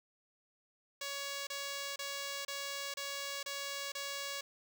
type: tone bursts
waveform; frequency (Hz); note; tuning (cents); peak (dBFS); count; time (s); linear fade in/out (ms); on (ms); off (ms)
5% pulse; 560; C#5; +18; -27; 7; 1.01-4.41; 5; 460; 30
effects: none